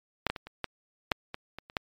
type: clicks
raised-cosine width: 0.3 ms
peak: -8 / -12 / -21 / -27 / -14 / -7 / -20 / -23 / -30 / -12 dBFS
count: 10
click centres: 0.267 / 0.3 / 0.362 / 0.47 / 0.643 / 1.118 / 1.344 / 1.586 / 1.699 / 1.768 s
effects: MP3 96 kbps